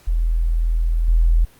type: tone with level steps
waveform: sine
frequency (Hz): 41.2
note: E1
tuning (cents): 0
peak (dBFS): -15 / -11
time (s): 0.07-1.45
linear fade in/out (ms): 10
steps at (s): 1.08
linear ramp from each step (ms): 5
effects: pink hiss -51 dBFS RMS until 1.59 s + Opus 48 kbps